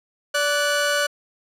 sawtooth tone pair together, 579.6 / 1480 Hz, D5 / F#6, -23 / 0 cents, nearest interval octave + major third, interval 1623 cents, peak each -18 dBFS, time 0.34-1.07 s, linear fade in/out 10 ms, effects low-pass 11000 Hz 12 dB/octave

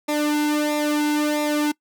sawtooth tone with flanger, 298.2 Hz, D4, 27 cents sharp, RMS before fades -21 dBFS, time 0.08-1.72 s, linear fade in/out 10 ms, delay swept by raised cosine 0.65 to 1.75 ms, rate 1.5 Hz, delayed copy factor -0.75, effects noise-tail reverb RT60 0.1 s tail -23 dB re dry

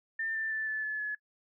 sine tone with pitch steps, 1796 / 1777.4 / 1759 / 1740.8 / 1722.8 / 1705 Hz, A6 / A6 / A6 / A6 / A6 / G#6, +35 / +17 / -1 / -19 / -37 / +45 cents, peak -31 dBFS, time 0.19-1.15 s, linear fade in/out 5 ms, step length 160 ms, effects noise-tail reverb RT60 0.1 s tail -23 dB re dry

